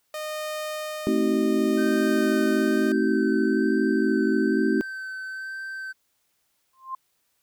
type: tone with tremolo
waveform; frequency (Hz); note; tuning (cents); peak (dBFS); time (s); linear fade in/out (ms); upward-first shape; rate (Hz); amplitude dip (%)
sawtooth; 614; D#5; -23; -25; 0.14-2.92; 2; sine; 0.61; 40
type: chord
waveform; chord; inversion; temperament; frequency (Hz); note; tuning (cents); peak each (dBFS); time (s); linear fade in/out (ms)
sine; A diminished seventh; none; just; 220 / 264 / 316.8 / 380.2; A3 / C4 / Eb4 / Gb4; 0 / +16 / +31 / +47; -25; 1.07-4.81; 0
type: tone with vibrato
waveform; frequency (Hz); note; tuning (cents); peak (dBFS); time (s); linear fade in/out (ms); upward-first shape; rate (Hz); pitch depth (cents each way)
triangle; 1544; G6; -27; -30; 1.77-5.93; 20; sine; 1.1; 16
type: tone with exponential growth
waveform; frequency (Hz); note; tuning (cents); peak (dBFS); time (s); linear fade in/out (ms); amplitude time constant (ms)
sine; 1052; C6; +9; -26; 6.73-6.95; 5; 47
effects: white hiss -71 dBFS RMS until 7.42 s